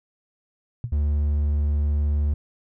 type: tone with exponential decay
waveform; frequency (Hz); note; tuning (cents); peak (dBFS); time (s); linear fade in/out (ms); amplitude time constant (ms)
sine; 119.3; A#2; +41; -21; 0.84-0.96; 0; 25
type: tone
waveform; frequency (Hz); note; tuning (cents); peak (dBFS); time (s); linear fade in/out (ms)
triangle; 73.42; D2; 0; -17; 0.92-2.34; 5
effects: none